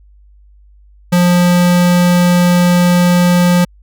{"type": "tone", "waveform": "square", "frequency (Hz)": 176.8, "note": "F3", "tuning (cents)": 22, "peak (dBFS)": -8, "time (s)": [1.12, 3.65], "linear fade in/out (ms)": 10, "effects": ["added 50 Hz sine -41 dBFS peak until 3.82 s"]}